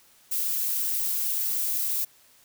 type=noise; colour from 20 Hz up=violet; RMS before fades=-27 dBFS; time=0.31-2.05 s; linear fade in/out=10 ms; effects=white hiss -58 dBFS RMS until 2.44 s